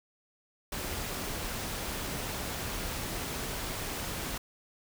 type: noise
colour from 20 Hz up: pink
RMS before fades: -36 dBFS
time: 0.72-4.38 s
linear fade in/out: 5 ms
effects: none